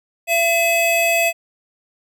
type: tone pair together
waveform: square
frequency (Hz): 675 / 2571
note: E5 / E7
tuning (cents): +41 / -44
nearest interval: octave + major seventh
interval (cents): 2315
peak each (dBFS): -18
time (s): 0.27-1.33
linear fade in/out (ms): 50
effects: none